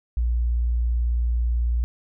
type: tone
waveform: sine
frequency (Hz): 59.1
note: A#1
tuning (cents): +24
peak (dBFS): -19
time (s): 0.17-1.84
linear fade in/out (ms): 0
effects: none